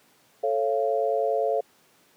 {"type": "chord", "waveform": "sine", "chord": "A augmented", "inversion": "none", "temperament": "just", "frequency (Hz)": [440, 550, 687.5], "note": ["A4", "C#5", "E#5"], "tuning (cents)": [0, -14, -27], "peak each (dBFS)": -26, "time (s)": [0.43, 1.61], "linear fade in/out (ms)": 10, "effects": ["pink hiss -60 dBFS RMS until 2.16 s", "high-pass 200 Hz 12 dB/octave"]}